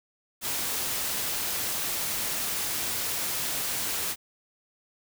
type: noise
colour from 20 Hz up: white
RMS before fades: -30 dBFS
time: 0.41-4.16 s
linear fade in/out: 50 ms
effects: none